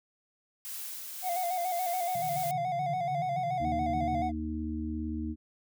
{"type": "noise with tremolo", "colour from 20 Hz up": "blue", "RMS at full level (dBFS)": -39, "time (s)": [0.65, 2.51], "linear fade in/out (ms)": 0, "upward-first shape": "sine", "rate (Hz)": 1.8, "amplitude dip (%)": 25}
{"type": "tone with vibrato", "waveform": "triangle", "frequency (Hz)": 715, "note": "F5", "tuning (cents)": 41, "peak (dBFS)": -27, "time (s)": [1.22, 4.32], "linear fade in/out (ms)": 50, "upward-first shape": "square", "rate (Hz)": 7, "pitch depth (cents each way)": 55}
{"type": "band-pass noise", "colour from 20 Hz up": "pink", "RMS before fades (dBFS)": -41, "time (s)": [2.15, 4.23], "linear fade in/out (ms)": 10, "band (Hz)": [130, 160], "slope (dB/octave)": 96}
{"type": "harmonic tone", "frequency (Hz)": 77.78, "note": "D#2", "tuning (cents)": 0, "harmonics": [1, 3, 4], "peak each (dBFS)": [-36, -36, -36], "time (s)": [3.59, 5.36], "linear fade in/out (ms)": 50}
{"effects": []}